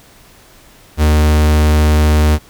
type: tone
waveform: 45% pulse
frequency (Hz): 76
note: D#2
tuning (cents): -40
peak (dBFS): -8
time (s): 0.97-2.39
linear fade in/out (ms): 50
effects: pink hiss -44 dBFS RMS until 2.49 s